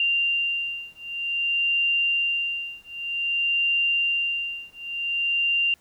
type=beating tone pair; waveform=sine; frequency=2782 / 2782.53 Hz; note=F7 / F7; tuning=-7 / -7 cents; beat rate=0.53 Hz; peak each=-25 dBFS; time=0-5.74 s; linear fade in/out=2 ms; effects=pink hiss -60 dBFS RMS until 5.8 s